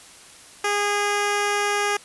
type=tone; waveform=10% pulse; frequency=410 Hz; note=G#4; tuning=22 cents flat; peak=-12 dBFS; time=0.64-1.97 s; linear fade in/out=5 ms; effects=white hiss -46 dBFS RMS until 2.04 s + resampled to 24000 Hz